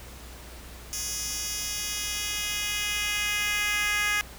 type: tone with high-pass filter sweep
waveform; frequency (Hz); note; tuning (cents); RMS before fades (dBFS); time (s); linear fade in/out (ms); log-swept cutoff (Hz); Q
10% pulse; 415.3; G#4; 0; -29; 0.93-4.21; 0; 5600 to 1800; 1.5
effects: added 60 Hz sine -44 dBFS peak until 4.38 s + pink hiss -46 dBFS RMS until 4.38 s